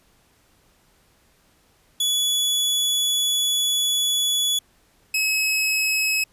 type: tone pair in turn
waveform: sawtooth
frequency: 3408 / 2567 Hz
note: G#7 / E7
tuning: +44 / -47 cents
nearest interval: perfect fourth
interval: 491 cents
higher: first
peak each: -16 dBFS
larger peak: neither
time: 2-4.59 / 5.14-6.24 s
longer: first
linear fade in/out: 5 ms
effects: pink hiss -60 dBFS RMS until 6.32 s + resampled to 32000 Hz